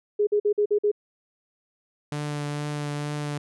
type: tone bursts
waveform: sine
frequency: 415.3 Hz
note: G#4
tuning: in tune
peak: -18 dBFS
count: 6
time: 0.19-0.916 s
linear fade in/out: 10 ms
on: 81 ms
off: 48 ms
type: tone with vibrato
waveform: sawtooth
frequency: 147.1 Hz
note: D3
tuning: 3 cents sharp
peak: -24 dBFS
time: 2.12-3.38 s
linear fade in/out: 2 ms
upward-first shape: triangle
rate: 2.2 Hz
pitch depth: 16 cents each way
effects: resampled to 24000 Hz

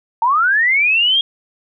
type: linear sweep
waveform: sine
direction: up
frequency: 880 to 3287 Hz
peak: -11 dBFS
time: 0.22-1.21 s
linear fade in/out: 2 ms
effects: none

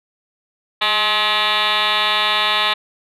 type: tone with frequency modulation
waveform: sine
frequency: 2349 Hz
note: D7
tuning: in tune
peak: -13 dBFS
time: 0.81-2.74 s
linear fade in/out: 10 ms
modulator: 215 Hz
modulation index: 7.4
effects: tanh soft clip ceiling -11 dBFS

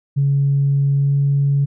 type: tone with pitch glide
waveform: sine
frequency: 139.8 to 140.61 Hz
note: C#3 to C#3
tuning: +15 to +25 cents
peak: -12 dBFS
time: 0.16-1.66 s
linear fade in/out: 20 ms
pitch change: +10 cents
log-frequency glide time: 0.95-1.15 s
effects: tanh soft clip ceiling -8 dBFS

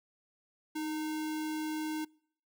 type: tone with sample-and-hold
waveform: sine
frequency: 311.1 Hz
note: D#4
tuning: in tune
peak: -33 dBFS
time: 0.75-2.05 s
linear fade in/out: 10 ms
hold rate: 1225 Hz
effects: noise-tail reverb RT60 0.6 s tail -25 dB re dry

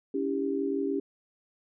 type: tone cluster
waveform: sine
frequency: 279.8 / 326 / 396.9 Hz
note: C#4 / E4 / G4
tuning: +16 / -19 / +22 cents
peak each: -30 / -35 / -30 dBFS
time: 0.14-1 s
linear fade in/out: 5 ms
effects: none

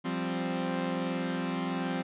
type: chord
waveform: sawtooth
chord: F suspended second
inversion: none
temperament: equal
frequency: 174.61 / 196 / 261.6 Hz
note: F3 / G3 / C4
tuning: 0 / 0 / 0 cents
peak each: -30 / -33 / -29 dBFS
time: 0.04-2.03 s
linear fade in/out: 20 ms
effects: resampled to 8000 Hz

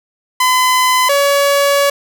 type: tone pair in turn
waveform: sawtooth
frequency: 1015 / 564.9 Hz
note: B5 / C#5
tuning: +47 / +33 cents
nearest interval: minor seventh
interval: 1014 cents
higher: first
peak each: -6 dBFS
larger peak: neither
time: 0.4-1.09 / 1.09-1.9 s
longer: second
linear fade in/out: 5 ms
effects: none

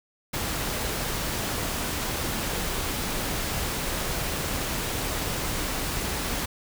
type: noise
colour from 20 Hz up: pink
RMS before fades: -29 dBFS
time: 0.33-6.46 s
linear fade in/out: 10 ms
effects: none

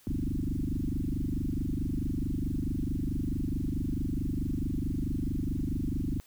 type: tone with frequency modulation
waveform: sine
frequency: 106.6 Hz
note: G#2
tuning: 46 cents sharp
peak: -28 dBFS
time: 0.07-6.2 s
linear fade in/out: 0 ms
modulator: 24.6 Hz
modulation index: 8
effects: white hiss -60 dBFS RMS until 6.26 s

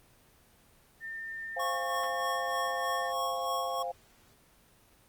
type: tone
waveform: sine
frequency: 1804 Hz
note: A6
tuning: 43 cents sharp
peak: -37 dBFS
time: 1-3.13 s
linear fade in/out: 50 ms
type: chord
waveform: sine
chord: F minor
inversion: second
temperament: equal with one note detuned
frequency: 523.3 / 698.5 / 809.3 Hz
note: C5 / F5 / Ab5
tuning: 0 / 0 / -45 cents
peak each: -37 / -35 / -39 dBFS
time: 1.56-3.92 s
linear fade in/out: 10 ms
type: tone with tremolo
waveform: square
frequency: 1100 Hz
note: C#6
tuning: 14 cents flat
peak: -32 dBFS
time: 1.59-3.83 s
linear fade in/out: 10 ms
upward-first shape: sine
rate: 3.2 Hz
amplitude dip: 50%
effects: pink hiss -62 dBFS RMS until 5.08 s + Opus 24 kbps

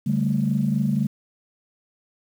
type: chord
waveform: sine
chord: D suspended fourth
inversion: none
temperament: equal with one note detuned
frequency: 143.23 / 196 / 220 Hz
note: D3 / G3 / A3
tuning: -43 / 0 / 0 cents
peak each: -23 dBFS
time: 0.06-1.07 s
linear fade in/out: 10 ms
effects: tanh soft clip ceiling -10 dBFS + 8-bit

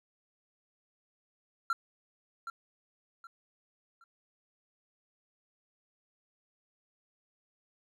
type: tone with echo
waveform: triangle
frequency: 1365 Hz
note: F6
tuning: 40 cents flat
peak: -25 dBFS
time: 1.7-1.73 s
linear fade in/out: 2 ms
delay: 770 ms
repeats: 3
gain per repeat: -10 dB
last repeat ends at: 4.04 s
effects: none

